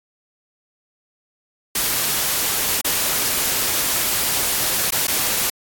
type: noise with dropouts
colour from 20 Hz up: white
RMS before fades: -20 dBFS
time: 1.75-5.5 s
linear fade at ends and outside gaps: 5 ms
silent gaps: 2.813-2.845 / 4.907-4.921 / 5.071-5.079 s
effects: AAC 64 kbps